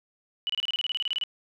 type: tone bursts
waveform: sine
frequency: 2960 Hz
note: F#7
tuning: in tune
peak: -25 dBFS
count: 15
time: 0.47-1.237 s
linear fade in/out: 0 ms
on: 25 ms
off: 28 ms
effects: none